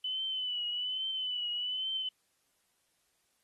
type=tone with vibrato; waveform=sine; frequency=3000 Hz; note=F#7; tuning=23 cents sharp; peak=-32 dBFS; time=0.04-2.09 s; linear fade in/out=5 ms; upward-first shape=triangle; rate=1.2 Hz; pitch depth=65 cents each way; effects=white hiss -75 dBFS RMS until 3.43 s + AAC 32 kbps